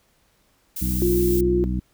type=noise; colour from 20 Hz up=violet; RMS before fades=-30 dBFS; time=0.76-1.41 s; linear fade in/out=5 ms
type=harmonic tone; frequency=62.3 Hz; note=B1; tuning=16 cents sharp; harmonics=1 / 2 / 3 / 4 / 5; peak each=-24 / -31 / -26 / -35 / -33 dBFS; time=0.81-1.8 s; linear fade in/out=10 ms
type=tone; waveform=sine; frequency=351.7 Hz; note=F4; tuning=12 cents sharp; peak=-18 dBFS; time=1.02-1.64 s; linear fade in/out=0 ms
effects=pink hiss -63 dBFS RMS until 1.93 s